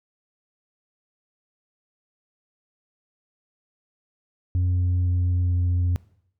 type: tone with pitch steps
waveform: sine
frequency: 89.8 / 89.18 / 88.56 Hz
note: F2 / F2 / F2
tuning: +49 / +37 / +25 cents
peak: -16 dBFS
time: 4.55-5.96 s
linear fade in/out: 0 ms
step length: 470 ms
effects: noise-tail reverb RT60 0.7 s tail -23 dB re dry + tanh soft clip ceiling -18 dBFS

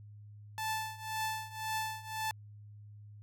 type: tone with tremolo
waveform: sawtooth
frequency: 877 Hz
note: A5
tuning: 6 cents flat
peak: -28 dBFS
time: 0.58-2.31 s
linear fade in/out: 0 ms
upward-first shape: triangle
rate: 1.9 Hz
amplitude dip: 90%
effects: added 104 Hz sine -49 dBFS peak until 3.22 s

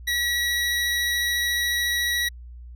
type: tone with vibrato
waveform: 25% pulse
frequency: 1925 Hz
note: B6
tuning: 45 cents flat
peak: -18 dBFS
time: 0.07-2.29 s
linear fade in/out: 10 ms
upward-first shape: sine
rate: 14 Hz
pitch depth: 9 cents each way
effects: added 60 Hz sine -38 dBFS peak until 2.75 s

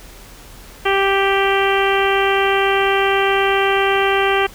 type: harmonic tone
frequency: 392 Hz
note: G4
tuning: in tune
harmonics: 1 / 2 / 3 / 4 / 5 / 6 / 7 / 8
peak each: -17 / -20 / -22 / -23 / -24 / -25 / -25 / -26 dBFS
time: 0.85-4.47 s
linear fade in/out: 10 ms
effects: added 41 Hz sine -41 dBFS peak until 4.54 s + pink hiss -41 dBFS RMS until 4.54 s

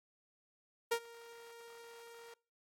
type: tone with ADSR envelope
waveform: sawtooth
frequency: 466.2 Hz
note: A#4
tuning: in tune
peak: -25 dBFS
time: 0.91-2.34 s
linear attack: 11 ms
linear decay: 71 ms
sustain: -23 dB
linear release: 4 ms
effects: noise-tail reverb RT60 0.4 s tail -24 dB re dry + AAC 48 kbps

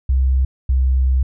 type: tone pair in turn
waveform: sine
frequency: 65.41 / 64.92 Hz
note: C2 / C2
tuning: 0 / -13 cents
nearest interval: unison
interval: 13 cents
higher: first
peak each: -12 dBFS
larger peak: neither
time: 0.09-0.45 / 0.69-1.23 s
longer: second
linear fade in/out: 5 ms
effects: none

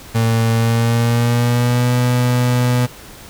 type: tone with pitch glide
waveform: 35% pulse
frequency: 114 to 123.6 Hz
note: A#2 to B2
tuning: -38 to +2 cents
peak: -11 dBFS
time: 0.14-2.87 s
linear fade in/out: 20 ms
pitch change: +140 cents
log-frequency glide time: 0.52-1.94 s
effects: pink hiss -38 dBFS RMS until 3.29 s

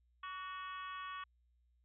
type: harmonic tone with a mistuned harmonic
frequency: 369.1 Hz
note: F#4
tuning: 4 cents flat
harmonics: 3 / 4 / 5 / 6 / 7 / 8 / 9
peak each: -44 / -52 / -53 / -61 / -55 / -59 / -57 dBFS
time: 0.23-1.24 s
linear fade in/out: 5 ms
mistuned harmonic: 3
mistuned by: +37 cents
effects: added 60 Hz sine -70 dBFS peak until 1.84 s

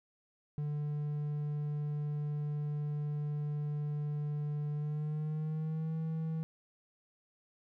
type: tone with pitch glide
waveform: triangle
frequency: 148 to 160.47 Hz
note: D3 to E3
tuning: +14 to -46 cents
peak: -31 dBFS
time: 0.58-6.43 s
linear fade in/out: 0 ms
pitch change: +140 cents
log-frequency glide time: 4.73-5.95 s
effects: none

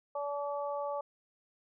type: harmonic tone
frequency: 286.9 Hz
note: D4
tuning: 40 cents flat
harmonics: 2 / 3 / 4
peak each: -35 / -39 / -41 dBFS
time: 0.15-1.01 s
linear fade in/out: 5 ms
effects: none

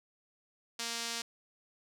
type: tone with band-pass filter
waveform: sawtooth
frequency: 232.5 Hz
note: A#3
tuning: 4 cents flat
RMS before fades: -38 dBFS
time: 0.79-1.22 s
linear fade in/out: 5 ms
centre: 5400 Hz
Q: 1.1
effects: none

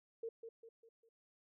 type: tone with echo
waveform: sine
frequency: 456 Hz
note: A#4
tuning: 38 cents flat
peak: -40 dBFS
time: 0.23-0.29 s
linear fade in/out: 5 ms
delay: 200 ms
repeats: 4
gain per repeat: -7 dB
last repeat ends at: 1.09 s
effects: none

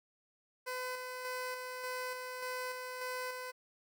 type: tone with tremolo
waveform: 15% pulse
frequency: 506 Hz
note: B4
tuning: 42 cents sharp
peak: -31 dBFS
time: 0.66-3.52 s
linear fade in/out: 20 ms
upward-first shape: square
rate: 1.7 Hz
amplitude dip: 35%
effects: none

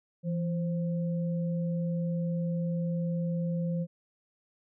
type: tone pair together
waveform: sine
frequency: 168.1 / 525.3 Hz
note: E3 / C5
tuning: +34 / +7 cents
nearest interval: octave + minor sixth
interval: 1973 cents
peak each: -28 / -38 dBFS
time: 0.23-3.87 s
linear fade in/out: 50 ms
effects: none

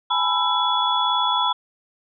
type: tone cluster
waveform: sine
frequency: 830 / 888 / 992 / 1333 / 3402 Hz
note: G#5 / A5 / B5 / E6 / G#7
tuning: -1 / +16 / +7 / +19 / +41 cents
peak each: -28 / -29 / -21 / -26 / -23 dBFS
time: 0.1-1.53 s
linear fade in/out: 10 ms
effects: none

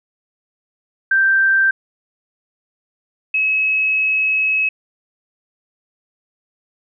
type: tone pair in turn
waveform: sine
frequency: 1568 / 2570 Hz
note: G6 / E7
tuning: 0 / -45 cents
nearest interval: major sixth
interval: 855 cents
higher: second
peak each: -11 / -14 dBFS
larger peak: first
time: 1.11-1.71 / 3.34-4.69 s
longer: second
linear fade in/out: 5 ms
effects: none

